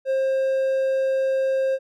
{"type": "tone", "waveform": "triangle", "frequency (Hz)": 532, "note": "C5", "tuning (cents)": 29, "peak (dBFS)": -17, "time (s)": [0.05, 1.79], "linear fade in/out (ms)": 50, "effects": []}